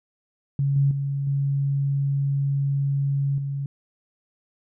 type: tone with level steps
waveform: sine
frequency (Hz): 139.4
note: C#3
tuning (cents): +10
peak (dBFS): -19 / -16 / -23 / -20 / -25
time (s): 0.59-3.66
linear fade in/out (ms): 2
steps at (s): 0.76 / 0.91 / 1.27 / 3.38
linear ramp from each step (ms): 2
effects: none